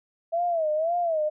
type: tone with vibrato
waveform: sine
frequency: 654 Hz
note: E5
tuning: 14 cents flat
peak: -22 dBFS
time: 0.32-1.3 s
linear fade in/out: 20 ms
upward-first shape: sine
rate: 1.9 Hz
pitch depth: 130 cents each way
effects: none